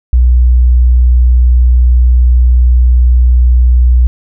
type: tone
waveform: sine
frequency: 61.3 Hz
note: B1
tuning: 12 cents flat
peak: -3 dBFS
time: 0.13-4.07 s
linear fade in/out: 0 ms
effects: none